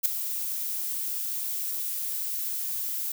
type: noise with ADSR envelope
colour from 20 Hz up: violet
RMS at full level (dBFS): -19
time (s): 0.03-3.12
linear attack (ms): 27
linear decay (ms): 3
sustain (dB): -12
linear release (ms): 4
effects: none